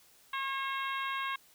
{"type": "harmonic tone", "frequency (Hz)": 541, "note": "C#5", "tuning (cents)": -42, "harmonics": [2, 3, 4, 5, 6, 7], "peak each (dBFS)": [-35, -39, -41, -43, -45, -46], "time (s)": [0.33, 1.36], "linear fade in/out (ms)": 5, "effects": ["white hiss -62 dBFS RMS until 1.54 s"]}